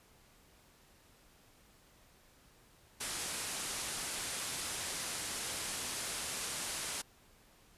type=low-pass noise; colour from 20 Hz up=white; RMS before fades=-40 dBFS; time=3-7.02 s; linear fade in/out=10 ms; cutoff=11000 Hz; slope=48 dB/octave; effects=pink hiss -64 dBFS RMS until 7.77 s + resampled to 32000 Hz